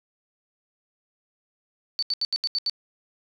sine tone bursts, 4530 Hz, C#8, 37 cents sharp, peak -22 dBFS, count 7, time 1.99-2.697 s, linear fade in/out 0 ms, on 35 ms, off 77 ms, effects none

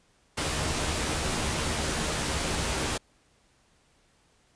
pink noise with comb filter, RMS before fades -29 dBFS, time 0.37-2.98 s, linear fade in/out 10 ms, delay 13 ms, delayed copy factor +0.5, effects pink hiss -65 dBFS RMS until 4.55 s + resampled to 22050 Hz

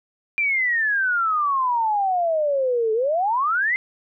sine exponential two-way sweep, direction down then up, 2393 to 430 to 2109 Hz, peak -18 dBFS, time 0.38-3.76 s, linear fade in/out 0 ms, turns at 2.93 s, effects none

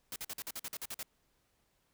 white noise bursts, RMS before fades -41 dBFS, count 11, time 0.12-1.03 s, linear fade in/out 2 ms, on 40 ms, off 47 ms, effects pink hiss -75 dBFS RMS until 1.93 s

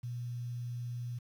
sine tone with quantisation, 121.2 Hz, B2, 32 cents flat, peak -36 dBFS, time 0.03-1.19 s, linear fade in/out 10 ms, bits 10, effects none

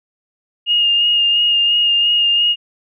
sine tone with vibrato, 2840 Hz, F7, 28 cents sharp, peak -11 dBFS, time 0.66-2.56 s, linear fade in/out 50 ms, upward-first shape sine, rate 2.9 Hz, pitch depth 19 cents each way, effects none

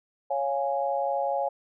sine chord, Db major, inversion none, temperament equal, 554.4 / 698.5 / 830.6 Hz, Db5 / F5 / Ab5, 0 / 0 / 0 cents, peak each -28 / -30 / -29 dBFS, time 0.3-1.49 s, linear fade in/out 10 ms, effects none

